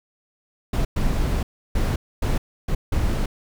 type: noise bursts at uneven times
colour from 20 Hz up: brown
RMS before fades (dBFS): -21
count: 6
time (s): 0.73-0.85 / 0.96-1.43 / 1.75-1.96 / 2.22-2.38 / 2.68-2.75 / 2.92-3.26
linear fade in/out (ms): 5
effects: none